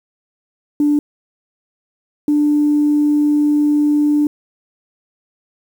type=tone pair in turn; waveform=sine; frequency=293.7 / 295.7 Hz; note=D4 / D4; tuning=0 / +12 cents; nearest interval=unison; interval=12 cents; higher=second; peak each=-10 dBFS; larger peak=neither; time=0.8-0.99 / 2.28-4.27 s; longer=second; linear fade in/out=2 ms; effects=tanh soft clip ceiling -6 dBFS + 7-bit